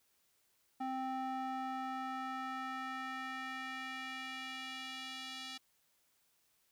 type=tone with band-pass filter sweep; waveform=square; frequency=261.6 Hz; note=C4; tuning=in tune; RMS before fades=-42 dBFS; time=0.8-5.58 s; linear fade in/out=10 ms; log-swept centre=710 to 3800 Hz; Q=1.6; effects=white hiss -75 dBFS RMS until 6.71 s